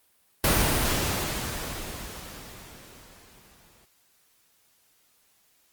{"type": "noise with exponential decay", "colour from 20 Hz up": "pink", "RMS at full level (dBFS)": -20, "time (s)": [0.44, 3.85], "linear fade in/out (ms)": 2, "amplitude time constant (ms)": 740, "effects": ["white hiss -65 dBFS RMS until 5.72 s", "Opus 32 kbps"]}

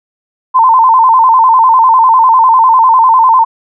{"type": "tone with vibrato", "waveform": "sine", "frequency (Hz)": 966, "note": "B5", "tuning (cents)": -39, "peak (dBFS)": -3, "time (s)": [0.54, 3.45], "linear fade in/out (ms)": 20, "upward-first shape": "square", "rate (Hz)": 10, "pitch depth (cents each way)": 110, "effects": []}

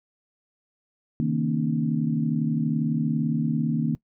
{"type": "tone cluster", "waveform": "sine", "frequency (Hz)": [138, 158.4, 230.7, 268.4, 300.4], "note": ["C#3", "D#3", "A#3", "C4", "D4"], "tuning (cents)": [-7, 31, -18, 44, 39], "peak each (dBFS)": [-34, -25, -25, -31, -34], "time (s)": [1.2, 3.95], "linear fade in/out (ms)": 0, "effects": ["noise-tail reverb RT60 0.1 s tail -21 dB re dry"]}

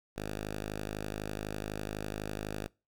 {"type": "tone", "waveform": "5% pulse", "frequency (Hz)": 52, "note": "G#1", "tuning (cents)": 3, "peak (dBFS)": -25, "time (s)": [0.16, 2.68], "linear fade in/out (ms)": 10, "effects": ["noise-tail reverb RT60 0.3 s tail -26 dB re dry"]}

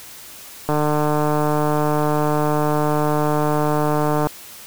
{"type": "click train", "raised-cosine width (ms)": 1, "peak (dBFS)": -6, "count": 538, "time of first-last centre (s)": [0.69, 4.27], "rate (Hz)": 150, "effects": ["white hiss -39 dBFS RMS until 4.66 s"]}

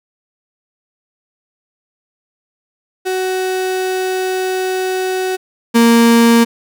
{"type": "tone pair in turn", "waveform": "35% pulse", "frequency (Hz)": [373.4, 232.4], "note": ["F#4", "A#3"], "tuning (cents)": [16, -5], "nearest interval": "minor sixth", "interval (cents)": 821, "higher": "first", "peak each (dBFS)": [-14, -5], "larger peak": "second", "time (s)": [[3.05, 5.37], [5.74, 6.45]], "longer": "first", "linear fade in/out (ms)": 20, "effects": []}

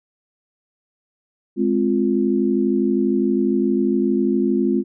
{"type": "chord", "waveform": "sine", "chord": "F minor", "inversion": "first", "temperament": "just", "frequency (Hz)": [209.5, 261.9, 349.2], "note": ["Ab3", "C4", "F4"], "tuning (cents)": [15, 2, 0], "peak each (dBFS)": -20, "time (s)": [1.56, 4.84], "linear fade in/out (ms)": 50, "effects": []}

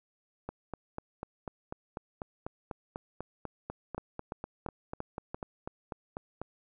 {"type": "two click trains", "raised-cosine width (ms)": 1, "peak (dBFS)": [-23, -22], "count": [25, 5], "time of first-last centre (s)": [[0.49, 6.416], [3.98, 5.345]], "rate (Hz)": [4.05, 2.93], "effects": []}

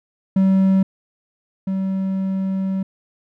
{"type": "tone pair in turn", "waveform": "triangle", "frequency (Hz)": [191.4, 191.4], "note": ["G3", "G3"], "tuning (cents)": [-41, -41], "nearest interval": "unison", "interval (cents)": 0, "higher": "neither", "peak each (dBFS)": [-10, -17], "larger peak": "first", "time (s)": [[0.36, 0.83], [1.67, 2.83]], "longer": "second", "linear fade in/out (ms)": 5, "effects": []}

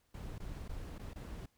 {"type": "noise with dropouts", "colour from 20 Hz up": "brown", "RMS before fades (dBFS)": -44, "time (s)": [0.14, 1.46], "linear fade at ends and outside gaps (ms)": 5, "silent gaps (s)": [[0.383, 0.4], [0.681, 0.692], [0.983, 0.993], [1.135, 1.158]], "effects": ["pink hiss -75 dBFS RMS until 1.57 s"]}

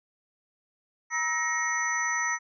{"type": "tone cluster", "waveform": "sine", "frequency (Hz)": [954, 1300, 1884, 2179, 5990], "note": ["A#5", "E6", "A#6", "C#7", "F#8"], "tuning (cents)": [40, -24, 18, -30, 20], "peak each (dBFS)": [-34, -34, -28, -35, -33], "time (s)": [1.1, 2.39], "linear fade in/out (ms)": 50, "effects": []}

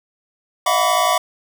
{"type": "tone cluster", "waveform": "square", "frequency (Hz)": [618, 669, 727, 991, 1146], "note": ["D#5", "E5", "F#5", "B5", "D6"], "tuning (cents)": [-12, 25, -31, 6, -43], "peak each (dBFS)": [-25, -23, -21, -22, -20], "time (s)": [0.66, 1.18], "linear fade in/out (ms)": 5, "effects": []}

